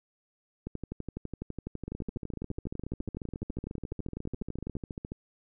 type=two click trains; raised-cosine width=3 ms; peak=-23 / -24 dBFS; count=50 / 47; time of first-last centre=0.67-4.753 / 1.88-5.119 s; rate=12 / 14.2 Hz; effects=none